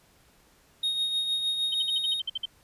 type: tone with tremolo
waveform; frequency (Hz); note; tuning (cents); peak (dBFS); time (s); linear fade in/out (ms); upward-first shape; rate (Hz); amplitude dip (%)
triangle; 3729; A#7; 0; -22; 0.83-2.2; 5; triangle; 6.5; 50
type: tone bursts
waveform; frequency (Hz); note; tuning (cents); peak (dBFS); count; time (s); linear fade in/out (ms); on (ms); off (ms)
sine; 3113; G7; -13; -27; 10; 1.72-2.456; 5; 25; 54
effects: pink hiss -61 dBFS RMS until 2.63 s + resampled to 32000 Hz